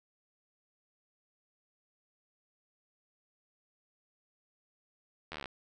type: slowing click train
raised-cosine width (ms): 0.3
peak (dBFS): -24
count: 11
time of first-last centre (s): 5.32-5.458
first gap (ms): 12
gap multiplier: 1.03
effects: none